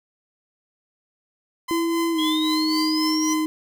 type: tone with tremolo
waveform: sawtooth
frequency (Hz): 1024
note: C6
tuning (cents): -38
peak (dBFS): -21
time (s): 1.68-3.46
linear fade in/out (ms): 10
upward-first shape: triangle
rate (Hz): 3.8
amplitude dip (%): 60
type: tone with pitch glide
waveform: sine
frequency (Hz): 333 to 312.5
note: E4 to D#4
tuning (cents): +18 to +8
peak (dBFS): -20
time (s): 1.71-3.46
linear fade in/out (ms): 0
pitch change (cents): -110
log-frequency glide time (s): 2.12-2.2
type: linear sweep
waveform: sine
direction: up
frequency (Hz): 3216 to 5920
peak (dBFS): -25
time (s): 2.18-3.34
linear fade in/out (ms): 10
effects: none